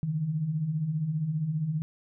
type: beating tone pair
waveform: sine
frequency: 142.6 / 157.6 Hz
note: C#3 / D#3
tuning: +49 / +23 cents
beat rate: 15 Hz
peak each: -35 / -27 dBFS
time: 0.03-1.82 s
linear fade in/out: 0 ms
effects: none